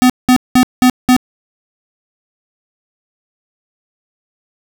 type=tone bursts; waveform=square; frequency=252 Hz; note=B3; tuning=35 cents sharp; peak=-6 dBFS; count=5; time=0.02-1.165 s; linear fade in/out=0 ms; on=77 ms; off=190 ms; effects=8-bit